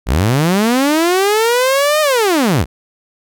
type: linear two-way sweep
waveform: sawtooth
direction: up then down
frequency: 49 to 622.3 to 49 Hz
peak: -7 dBFS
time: 0.06-2.66 s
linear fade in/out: 50 ms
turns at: 2.01 s
effects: none